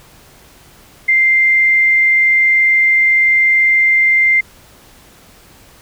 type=tone; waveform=sine; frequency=2093 Hz; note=C7; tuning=in tune; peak=-8 dBFS; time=1.08-4.41 s; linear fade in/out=10 ms; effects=pink hiss -44 dBFS RMS until 5.81 s